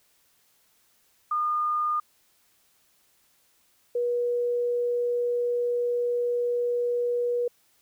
sine tone pair in turn, 1217 / 483 Hz, D#6 / B4, -39 / -39 cents, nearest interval octave + major third, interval 1600 cents, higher first, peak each -23 / -23 dBFS, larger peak neither, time 1.31-2 / 3.95-7.48 s, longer second, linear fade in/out 5 ms, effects white hiss -65 dBFS RMS until 7.81 s

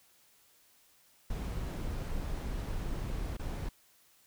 brown noise with dropouts, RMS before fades -36 dBFS, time 1.3-3.69 s, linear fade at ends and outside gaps 5 ms, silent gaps 3.369-3.393 s, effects white hiss -65 dBFS RMS until 4.26 s

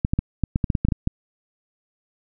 clicks, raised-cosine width 5 ms, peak -7 dBFS, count 12, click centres 0.049 / 0.135 / 0.19 / 0.437 / 0.559 / 0.642 / 0.702 / 0.752 / 0.85 / 0.886 / 0.922 / 1.074 s, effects none

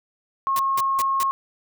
sine tone, 1083 Hz, C#6, 41 cents flat, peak -19 dBFS, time 0.47-1.31 s, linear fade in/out 0 ms
white noise bursts, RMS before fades -29 dBFS, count 4, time 0.56-1.232 s, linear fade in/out 2 ms, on 33 ms, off 180 ms
effects none

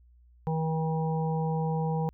harmonic tone, 160 Hz, D#3, 49 cents sharp, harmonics 1 / 3 / 5 / 6, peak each -27 / -34 / -35 / -40 dBFS, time 0.47-2.09 s, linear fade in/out 0 ms, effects added 60 Hz sine -55 dBFS peak until 2.13 s

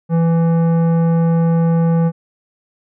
sine tone with tanh clipping, 166.2 Hz, E3, 15 cents sharp, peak -13 dBFS, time 0.09-2.12 s, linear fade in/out 50 ms, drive 13 dB, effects none

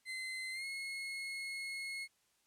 35% pulse tone with pitch glide, 2058 to 2169 Hz, C7 to C#7, -29 to -38 cents, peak -38 dBFS, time 0.05-2.08 s, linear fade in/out 50 ms, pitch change +91 cents, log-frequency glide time 0.52-0.65 s, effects white hiss -75 dBFS RMS until 2.46 s + low-pass 11000 Hz 12 dB/octave

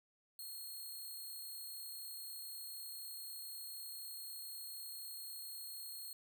5% pulse tone, 4267 Hz, C8, 33 cents sharp, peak -39 dBFS, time 0.39-6.13 s, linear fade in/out 2 ms, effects none

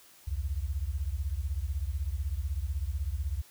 sine beating tone pair, 64.1 / 80.1 Hz, C2 / E2, -35 / -49 cents, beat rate 16 Hz, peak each -32 / -33 dBFS, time 0.27-3.42 s, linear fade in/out 10 ms, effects white hiss -57 dBFS RMS until 3.5 s

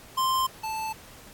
square tone pair in turn, 1046.5 / 878.3 Hz, C6 / A5, 0 / -3 cents, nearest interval minor third, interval 303 cents, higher first, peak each -23 / -30 dBFS, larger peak first, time 0.17-0.47 / 0.63-0.93 s, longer neither, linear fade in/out 10 ms, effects pink hiss -49 dBFS RMS until 1.33 s + AAC 64 kbps

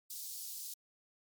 white high-pass noise, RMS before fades -44 dBFS, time 0.1-0.74 s, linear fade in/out 5 ms, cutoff 4300 Hz, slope 24 dB/octave, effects MP3 96 kbps

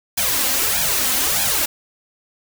white noise with flanger, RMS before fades -19 dBFS, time 0.17-1.66 s, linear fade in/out 10 ms, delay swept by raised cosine 1.2 to 3.9 ms, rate 1.6 Hz, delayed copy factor +0.9, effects none

